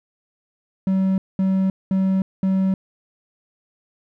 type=tone bursts; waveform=triangle; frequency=190.6 Hz; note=G3; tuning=48 cents flat; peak=-14 dBFS; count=4; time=0.87-2.74 s; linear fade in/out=2 ms; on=310 ms; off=210 ms; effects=none